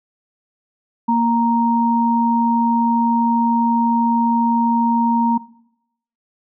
sine tone pair together, 233.1 / 932.4 Hz, A#3 / A#5, 0 / 0 cents, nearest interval 2 octaves, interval 2400 cents, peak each -16 dBFS, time 1.08-5.38 s, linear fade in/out 10 ms, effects noise-tail reverb RT60 0.8 s tail -20 dB re dry

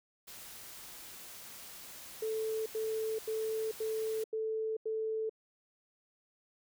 white noise, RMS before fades -49 dBFS, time 0.27-4.24 s, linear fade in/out 10 ms
sine tone bursts, 440 Hz, A4, in tune, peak -32 dBFS, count 6, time 2.22-5.295 s, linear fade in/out 5 ms, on 440 ms, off 87 ms
effects none

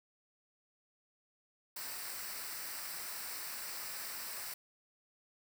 white noise with comb filter, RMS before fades -43 dBFS, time 1.76-4.54 s, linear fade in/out 5 ms, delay 0.3 ms, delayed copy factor -0.6, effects none

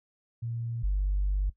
sine tone pair in turn, 116.54 / 48.69 Hz, A#2 / G1, 0 / -11 cents, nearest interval octave + minor third, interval 1511 cents, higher first, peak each -31 / -23 dBFS, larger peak second, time 0.42-0.83 / 0.83-1.5 s, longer second, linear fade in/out 10 ms, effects noise-tail reverb RT60 0.1 s tail -17 dB re dry + tanh soft clip ceiling -20 dBFS

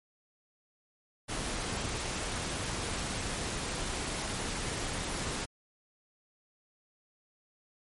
pink noise, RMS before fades -35 dBFS, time 1.28-5.46 s, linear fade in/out 20 ms, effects MP3 48 kbps

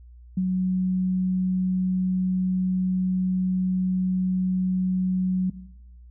sine tone, 185 Hz, F#3, in tune, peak -20 dBFS, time 0.37-5.5 s, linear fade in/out 5 ms, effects noise-tail reverb RT60 0.9 s tail -17 dB re dry + added 60 Hz sine -44 dBFS peak until 6.1 s

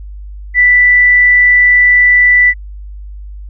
sine tone, 1976 Hz, B6, in tune, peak -4 dBFS, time 0.54-2.54 s, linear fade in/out 50 ms, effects added 50 Hz sine -25 dBFS peak until 3.49 s

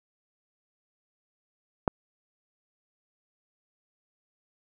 click, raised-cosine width 1 ms, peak -8 dBFS, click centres 1.878 s, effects none

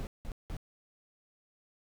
brown noise bursts, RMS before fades -38 dBFS, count 3, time 0-0.567 s, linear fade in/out 0 ms, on 69 ms, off 180 ms, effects none

